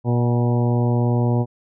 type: harmonic tone with a mistuned harmonic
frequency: 120.2 Hz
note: B2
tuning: 46 cents flat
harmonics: 1 / 2 / 3 / 4 / 5 / 6 / 7 / 8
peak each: -17 / -23 / -27 / -29 / -31 / -33 / -34 / -35 dBFS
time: 0.04-1.46 s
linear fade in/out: 50 ms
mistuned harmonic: 6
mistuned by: +54 cents
effects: none